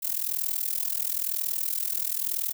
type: noise with amplitude modulation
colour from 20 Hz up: violet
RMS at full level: -25 dBFS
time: 0.02-2.53 s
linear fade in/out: 20 ms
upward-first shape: sine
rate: 41 Hz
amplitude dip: 90%
effects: none